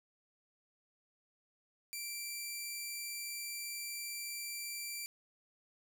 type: tone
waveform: 10% pulse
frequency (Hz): 2349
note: D7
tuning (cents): 0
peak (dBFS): -31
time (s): 1.93-5.06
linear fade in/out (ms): 0
effects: none